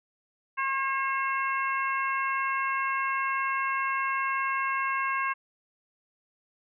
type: harmonic tone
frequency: 539 Hz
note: C#5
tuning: 49 cents flat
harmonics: 2 / 3 / 4 / 5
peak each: -28 / -32 / -34 / -36 dBFS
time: 0.57-5.34 s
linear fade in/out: 20 ms
effects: none

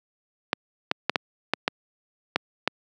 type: clicks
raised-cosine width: 0.3 ms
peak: -4 dBFS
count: 8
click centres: 0.531 / 0.914 / 1.096 / 1.158 / 1.536 / 1.679 / 2.36 / 2.676 s
effects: high-pass 200 Hz 12 dB/octave

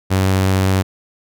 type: tone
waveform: sawtooth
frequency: 95 Hz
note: F#2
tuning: 46 cents sharp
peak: -9 dBFS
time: 0.1-0.83 s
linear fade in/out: 20 ms
effects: none

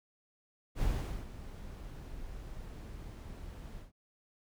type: noise with ADSR envelope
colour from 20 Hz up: brown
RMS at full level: -31 dBFS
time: 0.75-3.92 s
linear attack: 69 ms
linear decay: 430 ms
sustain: -14 dB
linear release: 140 ms
effects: none

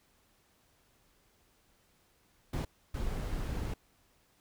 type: noise bursts at uneven times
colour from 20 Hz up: brown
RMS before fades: -35 dBFS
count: 2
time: 2.53-2.65 / 2.94-3.74 s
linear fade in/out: 5 ms
effects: pink hiss -69 dBFS RMS until 4.4 s

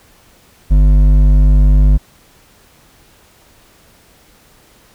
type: tone with hard clipping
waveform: triangle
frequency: 49.83 Hz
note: G1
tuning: 29 cents sharp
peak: -7 dBFS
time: 0.7-1.98 s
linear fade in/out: 20 ms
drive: 12 dB
effects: pink hiss -48 dBFS RMS until 4.94 s

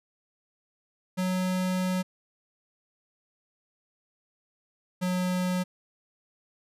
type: tone pair in turn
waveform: square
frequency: 184.4 / 182.07 Hz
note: F#3 / F#3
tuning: -6 / -28 cents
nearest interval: unison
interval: 22 cents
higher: first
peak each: -26 dBFS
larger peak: neither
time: 1.17-2.03 / 5.01-5.64 s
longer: first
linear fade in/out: 20 ms
effects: resampled to 32000 Hz

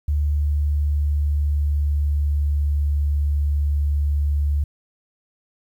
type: tone with pitch glide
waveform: sine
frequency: 73.5 to 72.61 Hz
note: D2 to D2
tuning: +2 to -19 cents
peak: -17 dBFS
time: 0.08-4.64 s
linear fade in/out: 5 ms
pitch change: -21 cents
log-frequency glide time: 0.39-2.93 s
effects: 9-bit

